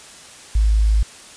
sine tone with quantisation, 53.5 Hz, A1, 48 cents flat, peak -12 dBFS, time 0.55-1.03 s, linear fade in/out 5 ms, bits 7, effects white hiss -41 dBFS RMS until 1.36 s + resampled to 22050 Hz

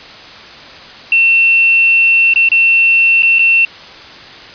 sine tone with dropouts, 2700 Hz, E7, 41 cents sharp, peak -6 dBFS, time 1.12-3.65 s, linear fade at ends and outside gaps 2 ms, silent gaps 2.337-2.359 / 2.488-2.517 / 3.223-3.231 / 3.386-3.392 s, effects white hiss -33 dBFS RMS until 4.54 s + resampled to 11025 Hz

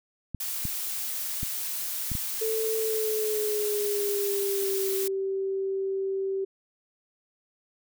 clicks, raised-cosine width 5 ms, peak -20 dBFS, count 5, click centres 0.347 / 0.653 / 1.431 / 2.117 / 2.152 s
blue noise, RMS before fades -32 dBFS, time 0.4-5.08 s, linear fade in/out 5 ms
sine tone with pitch glide, 442 to 387 Hz, A4 to G4, +8 to -22 cents, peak -26 dBFS, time 2.41-6.45 s, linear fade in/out 10 ms, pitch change -230 cents, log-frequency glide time 2.79-4.88 s
effects none

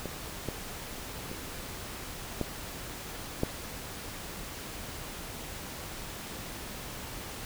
clicks, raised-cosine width 2 ms, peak -22 / -19 / -26 / -16 / -13 dBFS, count 5, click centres 0.057 / 0.487 / 1.315 / 2.413 / 3.434 s, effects pink hiss -41 dBFS RMS until 7.45 s

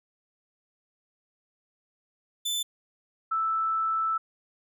sawtooth / sine tone pair in turn, 3520 / 1318.5 Hz, A7 / E6, 0 / 0 cents, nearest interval octave + perfect fourth, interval 1700 cents, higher first, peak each -24 dBFS, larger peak neither, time 2.45-2.63 / 3.31-4.18 s, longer second, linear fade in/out 10 ms, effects none

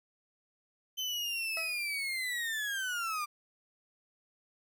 35% pulse linear sweep, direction down, 3076 to 1180 Hz, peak -31 dBFS, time 0.97-3.26 s, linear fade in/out 20 ms
20% pulse tone with exponential decay, 654 Hz, E5, 14 cents flat, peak -32 dBFS, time 1.57-1.86 s, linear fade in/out 1 ms, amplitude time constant 63 ms
effects none

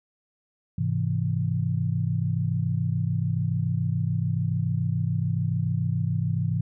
sine chord, Ab augmented, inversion none, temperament equal, 103.83 / 130.81 / 164.81 Hz, Ab2 / C3 / E3, 0 / 0 / 0 cents, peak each -27 dBFS, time 0.78-6.61 s, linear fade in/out 5 ms, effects none

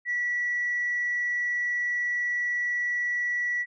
sine tone, 1946 Hz, B6, 26 cents flat, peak -24 dBFS, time 0.05-3.66 s, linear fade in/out 50 ms, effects tanh soft clip ceiling -20 dBFS

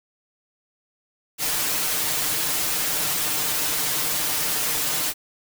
white noise with comb filter, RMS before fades -24 dBFS, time 1.38-5.14 s, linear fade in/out 50 ms, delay 6.6 ms, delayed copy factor +1, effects none

